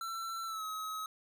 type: tone with pitch glide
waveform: square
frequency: 1343 to 1277.2 Hz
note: E6 to D#6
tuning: +32 to +45 cents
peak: -38 dBFS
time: 0.01-1.06 s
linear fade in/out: 2 ms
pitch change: -87 cents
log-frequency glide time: 0.45-0.64 s
effects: none